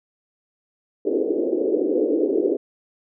pink band-pass noise, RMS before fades -21 dBFS, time 1.05-2.57 s, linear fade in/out 10 ms, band 300 to 500 Hz, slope 48 dB/octave, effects none

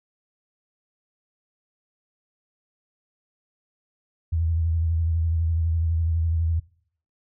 sine tone with vibrato, 82.2 Hz, E2, 4 cents flat, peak -20 dBFS, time 4.32-6.6 s, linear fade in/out 10 ms, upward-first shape sine, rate 12 Hz, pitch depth 48 cents each way, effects noise-tail reverb RT60 0.6 s tail -23 dB re dry

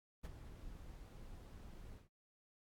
brown noise with ADSR envelope, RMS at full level -42 dBFS, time 0.23-2.09 s, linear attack 22 ms, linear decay 23 ms, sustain -11 dB, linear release 160 ms, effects AAC 64 kbps

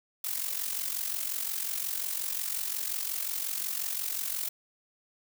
blue noise with amplitude modulation, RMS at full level -30 dBFS, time 0.24-4.49 s, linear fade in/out 5 ms, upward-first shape sine, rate 45.6 Hz, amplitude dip 70%, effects none

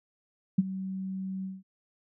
sine tone with ADSR envelope, 190 Hz, F#3, 46 cents sharp, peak -16 dBFS, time 0.58-1.63 s, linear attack 8 ms, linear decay 30 ms, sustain -16 dB, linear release 190 ms, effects none

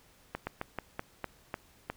slowing click train, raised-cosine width 0.5 ms, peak -19 dBFS, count 8, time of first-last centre 0.35-1.9 s, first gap 120 ms, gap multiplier 1.2, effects pink hiss -62 dBFS RMS until 1.96 s

